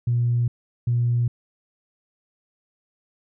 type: tone pair in turn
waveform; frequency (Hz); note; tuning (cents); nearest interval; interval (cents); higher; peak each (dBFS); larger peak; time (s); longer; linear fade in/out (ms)
sine; 119.9 / 119.9; A#2 / A#2; +49 / +49; unison; 0; neither; -17; neither; 0.07-0.48 / 0.87-1.28; neither; 5
effects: tanh soft clip ceiling -13 dBFS